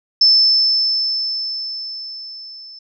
sine tone with level ramp, 5274 Hz, E8, in tune, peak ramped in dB -7 to -35 dBFS, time 0.21-2.79 s, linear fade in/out 5 ms, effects none

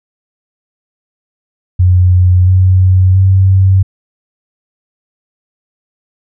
sine tone with pitch steps, 90.6 / 92.93 / 95.32 Hz, F#2 / F#2 / G2, -36 / +8 / -48 cents, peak -4 dBFS, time 1.79-3.83 s, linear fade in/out 10 ms, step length 680 ms, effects none

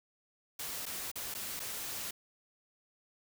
white noise with dropouts, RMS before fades -40 dBFS, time 0.59-2.11 s, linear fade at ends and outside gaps 5 ms, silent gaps 0.856-0.863 / 1.116-1.156 / 1.342-1.348 / 1.595-1.6 s, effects none

